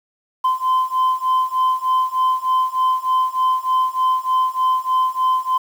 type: beating tone pair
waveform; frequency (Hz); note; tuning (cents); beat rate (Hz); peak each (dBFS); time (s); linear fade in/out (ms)
sine; 1028 / 1031.3; C6 / C6; -31 / -25; 3.3; -17 / -16; 0.44-5.58; 10
effects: tanh soft clip ceiling -12 dBFS + 7-bit